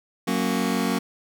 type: chord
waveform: sawtooth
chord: F# major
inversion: none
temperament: just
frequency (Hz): 185 / 231.2 / 277.5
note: F#3 / A#3 / C#4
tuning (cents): 0 / -14 / +2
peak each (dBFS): -22 / -21 / -23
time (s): 0.27-0.99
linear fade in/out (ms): 10
effects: none